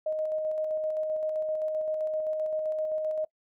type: tone with tremolo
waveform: sine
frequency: 622.3 Hz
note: D#5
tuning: in tune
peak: -26 dBFS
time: 0.06-3.25 s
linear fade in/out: 5 ms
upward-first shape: square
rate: 7.7 Hz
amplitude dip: 25%
effects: noise-tail reverb RT60 0.1 s tail -22 dB re dry